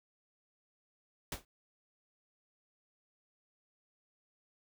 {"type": "noise with exponential decay", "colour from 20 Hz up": "pink", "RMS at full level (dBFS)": -34, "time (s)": [1.32, 1.45], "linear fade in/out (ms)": 2, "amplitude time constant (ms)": 27, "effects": []}